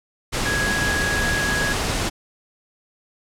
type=tone in noise; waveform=sine; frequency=1661 Hz; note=G#6; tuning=in tune; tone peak=-22 dBFS; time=0.45-1.74 s; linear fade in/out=20 ms; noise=pink; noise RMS=-23 dBFS; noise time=0.32-2.1 s; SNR=-2 dB; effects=low-pass 9000 Hz 12 dB/octave